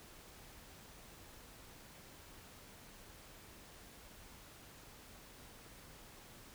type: silence
effects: pink hiss -57 dBFS RMS until 6.54 s